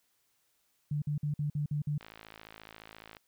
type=tone bursts; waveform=sine; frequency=147.5 Hz; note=D3; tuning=8 cents sharp; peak=-29 dBFS; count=7; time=0.91-1.98 s; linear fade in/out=5 ms; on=110 ms; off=50 ms
type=click train; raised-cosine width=0.3 ms; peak=-31 dBFS; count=64; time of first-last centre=2.01-3.168 s; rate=54.4 Hz
effects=white hiss -74 dBFS RMS until 3.27 s